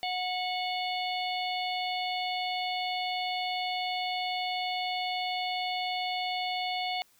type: harmonic tone with a mistuned harmonic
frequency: 732 Hz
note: F#5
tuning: 19 cents flat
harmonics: 1 / 3 / 4 / 5 / 6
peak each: -32 / -37 / -38 / -39 / -40 dBFS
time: 0.03-7.02 s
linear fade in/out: 0 ms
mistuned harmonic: 5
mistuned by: -57 cents
effects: white hiss -64 dBFS RMS until 7.19 s